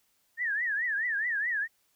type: tone with vibrato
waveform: sine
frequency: 1786 Hz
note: A6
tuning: 25 cents sharp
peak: -27 dBFS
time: 0.37-1.68 s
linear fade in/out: 50 ms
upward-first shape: triangle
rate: 4.7 Hz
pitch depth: 210 cents each way
effects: white hiss -71 dBFS RMS until 1.95 s